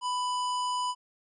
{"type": "harmonic tone", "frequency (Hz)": 994, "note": "B5", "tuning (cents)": 11, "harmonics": [1, 3, 5, 7, 9], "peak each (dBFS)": [-28, -38, -42, -45, -47], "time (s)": [0.01, 0.95], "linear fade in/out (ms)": 50, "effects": []}